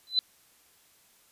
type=tone with exponential growth; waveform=sine; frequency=4019 Hz; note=B7; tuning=30 cents sharp; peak=-17 dBFS; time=0.07-0.19 s; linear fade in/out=1 ms; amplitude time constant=26 ms; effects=white hiss -62 dBFS RMS until 1.31 s + resampled to 32000 Hz